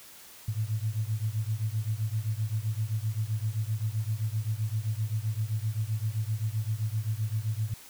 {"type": "beating tone pair", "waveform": "sine", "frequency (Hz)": [105.4, 113.1], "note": ["G#2", "A2"], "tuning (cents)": [26, 48], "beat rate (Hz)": 7.7, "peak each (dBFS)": [-30, -31], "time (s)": [0.48, 7.74], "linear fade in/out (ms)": 5, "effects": ["white hiss -50 dBFS RMS until 7.89 s"]}